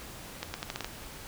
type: accelerating click train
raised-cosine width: 0.2 ms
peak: -16 dBFS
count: 7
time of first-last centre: 0.43-0.845 s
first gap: 110 ms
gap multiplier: 0.81
effects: pink hiss -45 dBFS RMS until 1.27 s